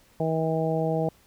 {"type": "harmonic tone", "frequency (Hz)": 160.5, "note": "E3", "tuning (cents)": -46, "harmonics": [1, 2, 3, 4, 5], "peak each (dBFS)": [-27, -32, -28, -29, -33], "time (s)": [0.2, 1.09], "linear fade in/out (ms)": 2, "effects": ["pink hiss -59 dBFS RMS until 1.26 s"]}